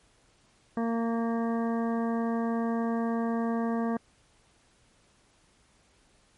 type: harmonic tone with a mistuned harmonic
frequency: 230 Hz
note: A#3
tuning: 23 cents flat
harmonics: 1 / 2 / 3 / 4 / 5 / 7 / 8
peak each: -27 / -34 / -36 / -41 / -40 / -46 / -49 dBFS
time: 0.77-3.97 s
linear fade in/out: 2 ms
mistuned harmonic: 8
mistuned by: +15 cents
effects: pink hiss -64 dBFS RMS until 6.37 s + MP3 48 kbps